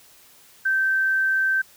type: tone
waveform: sine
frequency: 1554 Hz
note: G6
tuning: 16 cents flat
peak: -18 dBFS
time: 0.65-1.62 s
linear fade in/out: 10 ms
effects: white hiss -52 dBFS RMS until 1.76 s